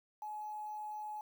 sine tone with quantisation, 848 Hz, G#5, 36 cents sharp, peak -40 dBFS, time 0.22-1.21 s, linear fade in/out 2 ms, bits 10, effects none

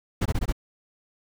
brown noise bursts, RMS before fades -23 dBFS, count 5, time 0.21-0.525 s, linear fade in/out 10 ms, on 47 ms, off 20 ms, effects none

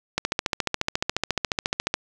click train, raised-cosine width 0.2 ms, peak -5 dBFS, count 26, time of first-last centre 0.18-1.941 s, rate 14.2 Hz, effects none

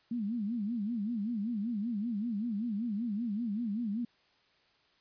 sine tone with vibrato, 220 Hz, A3, in tune, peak -31 dBFS, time 0.11-4.05 s, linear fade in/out 5 ms, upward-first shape sine, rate 5.2 Hz, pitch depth 180 cents each way, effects white hiss -68 dBFS RMS until 5 s + resampled to 11025 Hz

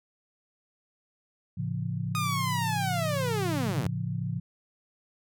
sine chord, A augmented, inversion none, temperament just, 110 / 137.5 / 171.88 Hz, A2 / C#3 / E#3, 0 / -14 / -27 cents, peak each -33 dBFS, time 1.57-4.4 s, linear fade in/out 10 ms
sawtooth linear sweep, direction down, 1247 to 82 Hz, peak -25 dBFS, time 2.15-3.87 s, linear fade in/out 0 ms
effects none

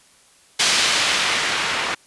blue noise with low-pass filter sweep, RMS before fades -20 dBFS, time 0.59-1.95 s, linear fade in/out 10 ms, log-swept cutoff 4200 to 1800 Hz, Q 0.79, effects white hiss -53 dBFS RMS until 2.06 s + resampled to 24000 Hz

